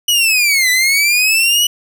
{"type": "linear two-way sweep", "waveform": "sawtooth", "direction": "down then up", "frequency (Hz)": [2960, 1975.5, 2960], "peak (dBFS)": -7, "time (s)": [0.08, 1.67], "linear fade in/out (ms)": 5, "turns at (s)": 0.7, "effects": []}